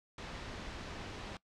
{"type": "low-pass noise", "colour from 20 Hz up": "pink", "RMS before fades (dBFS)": -45, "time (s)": [0.18, 1.37], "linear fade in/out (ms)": 2, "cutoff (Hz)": 4600, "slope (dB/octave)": 12, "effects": ["noise-tail reverb RT60 0.1 s tail -21 dB re dry", "low-pass 8000 Hz 12 dB/octave"]}